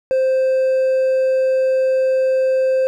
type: tone with hard clipping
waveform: triangle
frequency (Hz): 523.3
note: C5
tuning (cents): 0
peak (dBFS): -14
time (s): 0.11-2.87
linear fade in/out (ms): 0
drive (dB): 5
effects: none